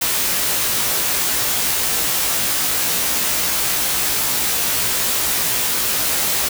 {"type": "noise with comb filter", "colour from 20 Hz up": "white", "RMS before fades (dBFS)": -19, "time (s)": [0.01, 6.49], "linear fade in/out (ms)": 10, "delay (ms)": 17, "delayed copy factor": 0.95, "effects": []}